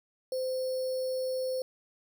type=tone with sample-and-hold; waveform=sine; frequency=516 Hz; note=C5; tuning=24 cents flat; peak=-29 dBFS; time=0.32-1.62 s; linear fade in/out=2 ms; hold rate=4900 Hz; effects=none